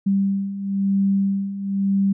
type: beating tone pair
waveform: sine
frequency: 195.8 / 196.8 Hz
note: G3 / G3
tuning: -2 / +7 cents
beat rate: 1 Hz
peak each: -24 / -19 dBFS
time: 0.06-2.13 s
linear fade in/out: 10 ms
effects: none